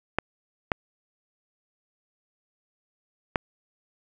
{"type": "clicks", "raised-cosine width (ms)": 0.5, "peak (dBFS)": -7, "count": 3, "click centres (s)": [0.186, 0.718, 3.358], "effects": []}